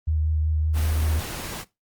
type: tone with vibrato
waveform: sine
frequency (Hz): 77.78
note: D#2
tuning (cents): 0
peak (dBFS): -20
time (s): 0.07-1.2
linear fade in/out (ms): 10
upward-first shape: sine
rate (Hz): 5.3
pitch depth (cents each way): 17
type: noise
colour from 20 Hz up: pink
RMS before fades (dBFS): -33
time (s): 0.73-1.65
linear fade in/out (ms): 50
effects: noise-tail reverb RT60 0.2 s tail -18 dB re dry + Opus 32 kbps